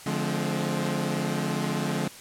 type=chord; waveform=sawtooth; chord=D half-diminished seventh; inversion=none; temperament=equal with one note detuned; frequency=146.83 / 174.61 / 212.5 / 261.6 Hz; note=D3 / F3 / Ab3 / C4; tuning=0 / 0 / +40 / 0 cents; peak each=-27 / -27 / -27 / -30 dBFS; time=0.06-2.08 s; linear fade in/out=5 ms; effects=white hiss -45 dBFS RMS until 2.2 s + low-pass 11000 Hz 12 dB/octave